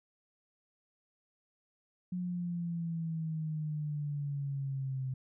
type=exponential sweep; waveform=sine; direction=down; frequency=181.2 to 130 Hz; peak=-33 dBFS; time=2.12-5.14 s; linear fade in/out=5 ms; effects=none

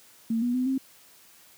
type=tone with pitch steps; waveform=sine; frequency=226.8 / 243 / 253.5 / 265.3 Hz; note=A#3 / B3 / B3 / C4; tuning=-47 / -28 / +45 / +24 cents; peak=-23 dBFS; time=0.3-0.78 s; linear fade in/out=5 ms; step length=120 ms; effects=white hiss -55 dBFS RMS until 1.57 s + high-pass 80 Hz 12 dB/octave

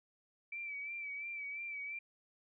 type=tone with vibrato; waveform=sine; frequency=2314 Hz; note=D7; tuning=26 cents flat; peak=-40 dBFS; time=0.52-1.99 s; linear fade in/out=5 ms; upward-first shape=sine; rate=2.9 Hz; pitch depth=46 cents each way; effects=none

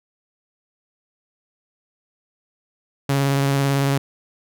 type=tone with vibrato; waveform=sawtooth; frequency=138.59 Hz; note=C#3; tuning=in tune; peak=-13 dBFS; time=3.09-3.98 s; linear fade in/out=5 ms; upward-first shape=triangle; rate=18 Hz; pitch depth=23 cents each way; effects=none

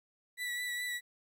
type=tone with vibrato; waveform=35% pulse; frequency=1960 Hz; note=B6; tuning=14 cents flat; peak=-33 dBFS; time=0.37-1.01 s; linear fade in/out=50 ms; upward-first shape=triangle; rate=4.8 Hz; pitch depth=24 cents each way; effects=12-bit

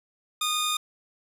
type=tone pair together; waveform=sawtooth; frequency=1229 / 3636 Hz; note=D#6 / A#7; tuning=-22 / -44 cents; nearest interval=octave + perfect fifth; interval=1878 cents; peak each=-24 dBFS; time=0.41-0.77 s; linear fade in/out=5 ms; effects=resampled to 32000 Hz + 10-bit

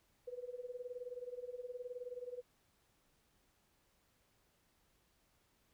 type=tone with tremolo; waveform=sine; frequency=493.9 Hz; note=B4; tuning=in tune; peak=-40 dBFS; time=0.27-2.42 s; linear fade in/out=10 ms; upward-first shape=sine; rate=19 Hz; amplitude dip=85%; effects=pink hiss -75 dBFS RMS until 5.73 s

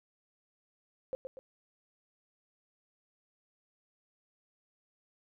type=tone with echo; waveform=sine; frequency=523.3 Hz; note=C5; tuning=in tune; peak=-32 dBFS; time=1.13-1.15 s; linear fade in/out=0 ms; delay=120 ms; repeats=2; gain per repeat=-6 dB; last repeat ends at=1.39 s; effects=none

